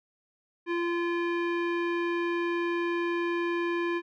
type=tone with low-pass filter; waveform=square; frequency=343.8 Hz; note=F4; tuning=27 cents flat; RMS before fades=-29 dBFS; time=0.66-4.02 s; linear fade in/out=50 ms; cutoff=2200 Hz; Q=1.9; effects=none